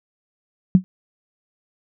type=tone with exponential decay; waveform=sine; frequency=185 Hz; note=F#3; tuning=in tune; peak=-4 dBFS; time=0.75-0.84 s; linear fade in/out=0 ms; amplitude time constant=18 ms; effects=none